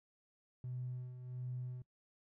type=tone with tremolo; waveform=triangle; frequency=125.5 Hz; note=B2; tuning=28 cents sharp; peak=-35 dBFS; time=0.64-1.82 s; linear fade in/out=2 ms; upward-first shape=sine; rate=1.4 Hz; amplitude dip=70%; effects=noise-tail reverb RT60 0.1 s tail -23 dB re dry + tanh soft clip ceiling -37 dBFS